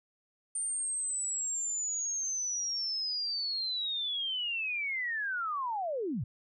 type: linear sweep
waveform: sine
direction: down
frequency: 8960 to 93.2 Hz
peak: -31 dBFS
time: 0.55-6.24 s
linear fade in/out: 5 ms
effects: none